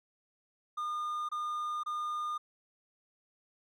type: tone bursts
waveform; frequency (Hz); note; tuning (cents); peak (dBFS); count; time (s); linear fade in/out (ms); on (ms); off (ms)
triangle; 1215; D#6; -42; -31; 3; 0.77-2.38; 10; 520; 25
effects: none